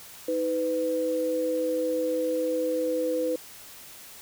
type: tone pair together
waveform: sine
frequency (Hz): 315.9 / 501.5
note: D#4 / B4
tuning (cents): +26 / +26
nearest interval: minor sixth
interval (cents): 800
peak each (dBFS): -30 / -25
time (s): 0.28-3.36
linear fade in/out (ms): 5
effects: white hiss -46 dBFS RMS until 4.21 s